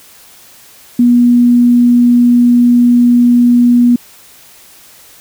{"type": "tone", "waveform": "sine", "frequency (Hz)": 241.9, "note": "B3", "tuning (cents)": -36, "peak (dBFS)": -4, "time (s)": [0.99, 3.96], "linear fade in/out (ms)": 5, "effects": ["white hiss -40 dBFS RMS until 5.2 s"]}